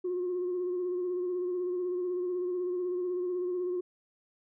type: tone with vibrato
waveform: sine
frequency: 359.8 Hz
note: F#4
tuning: 48 cents flat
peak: -28 dBFS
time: 0.04-3.81 s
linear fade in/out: 10 ms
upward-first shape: sine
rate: 16 Hz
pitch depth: 34 cents each way
effects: tanh soft clip ceiling -26 dBFS